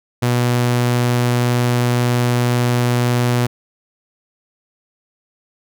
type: tone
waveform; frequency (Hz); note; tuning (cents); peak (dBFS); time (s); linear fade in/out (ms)
sawtooth; 121.9; B2; -22; -10; 0.22-3.47; 10
effects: none

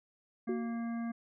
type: harmonic tone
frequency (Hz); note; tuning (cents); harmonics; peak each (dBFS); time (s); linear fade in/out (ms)
232.2; A#3; -7; 1 / 3 / 5 / 7 / 9; -34 / -47 / -51 / -53 / -56; 0.47-1.12; 10
type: tone with exponential decay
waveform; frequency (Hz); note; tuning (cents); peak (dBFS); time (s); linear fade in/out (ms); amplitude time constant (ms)
sine; 370; F#4; 0; -30; 0.49-0.89; 2; 85
effects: none

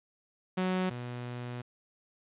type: tone pair in turn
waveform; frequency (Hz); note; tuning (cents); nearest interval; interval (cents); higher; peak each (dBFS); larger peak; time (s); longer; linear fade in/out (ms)
sawtooth; 185 / 122.3; F#3 / B2; 0 / -16; perfect fifth; 716; first; -24 / -33; first; 0.57-0.9 / 0.9-1.62; second; 10
effects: resampled to 8000 Hz + 10-bit

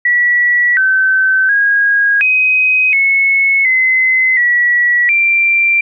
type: tone with pitch steps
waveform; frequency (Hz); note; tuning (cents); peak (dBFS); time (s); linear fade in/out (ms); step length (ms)
sine; 1941 / 1536 / 1639 / 2519 / 2194 / 2046 / 1935 / 2361; B6 / G6 / G#6 / D#7 / C#7 / C7 / B6 / D7; -31 / -36 / -23 / +21 / -18 / -39 / -36 / +9; -8; 0.05-5.81; 5; 720
effects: none

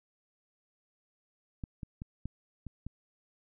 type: clicks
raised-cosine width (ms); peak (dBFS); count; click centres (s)
5; -25 / -27 / -27 / -24 / -29 / -27; 6; 1.638 / 1.832 / 2.019 / 2.256 / 2.667 / 2.866
effects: none

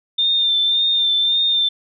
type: tone with vibrato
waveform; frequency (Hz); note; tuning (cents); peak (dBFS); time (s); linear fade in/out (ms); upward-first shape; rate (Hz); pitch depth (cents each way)
sine; 3599; A7; +38; -14; 0.18-1.69; 10; sine; 1.8; 31
effects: none

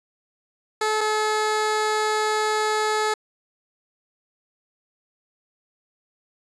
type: tone pair in turn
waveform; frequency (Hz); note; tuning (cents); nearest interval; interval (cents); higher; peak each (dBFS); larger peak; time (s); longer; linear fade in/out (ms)
15% pulse; 431.3 / 429.4; A4 / A4; -35 / -42; unison; 7; first; -14; neither; 0.81-1.01 / 1.01-3.14; second; 5
effects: resampled to 22050 Hz

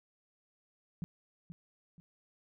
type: tone with echo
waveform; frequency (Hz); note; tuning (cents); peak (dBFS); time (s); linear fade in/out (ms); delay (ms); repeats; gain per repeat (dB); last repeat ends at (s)
sine; 169.3; E3; +46; -34; 1.02-1.04; 0; 480; 2; -9; 2
effects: none

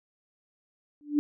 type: tone with exponential growth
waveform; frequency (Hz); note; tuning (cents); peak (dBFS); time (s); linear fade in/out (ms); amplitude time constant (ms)
sine; 293.7; D4; 0; -17; 1.01-1.19; 0; 39
effects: none

